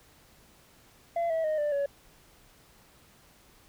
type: tone with pitch steps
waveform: sine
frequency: 680 / 648.9 / 619.3 / 590.9 / 563.9 Hz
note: F5 / E5 / D#5 / D5 / C#5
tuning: -46 / -27 / -8 / +10 / +30 cents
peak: -23 dBFS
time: 1.16-1.86 s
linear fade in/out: 5 ms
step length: 140 ms
effects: tanh soft clip ceiling -25 dBFS + pink hiss -59 dBFS RMS until 3.68 s